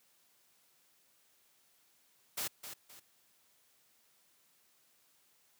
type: noise with echo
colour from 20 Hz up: white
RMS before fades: -37 dBFS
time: 2.37-2.48 s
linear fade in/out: 10 ms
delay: 260 ms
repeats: 2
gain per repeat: -9 dB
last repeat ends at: 3 s
effects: white hiss -70 dBFS RMS until 5.59 s + high-pass 100 Hz 12 dB/octave